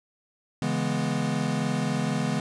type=chord; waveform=square; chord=C# minor seventh; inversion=none; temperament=equal with one note detuned; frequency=140.85 / 164.81 / 207.7 / 246.9 Hz; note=C#3 / E3 / G#3 / B3; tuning=+28 / 0 / 0 / 0 cents; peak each=-31 dBFS; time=0.62-2.4 s; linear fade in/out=2 ms; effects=resampled to 22050 Hz + 10-bit